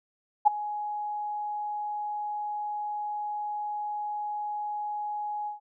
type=tone with ADSR envelope; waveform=sine; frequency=836 Hz; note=G#5; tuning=11 cents sharp; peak=-12 dBFS; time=0.45-5.6 s; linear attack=22 ms; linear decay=11 ms; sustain=-18 dB; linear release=130 ms; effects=none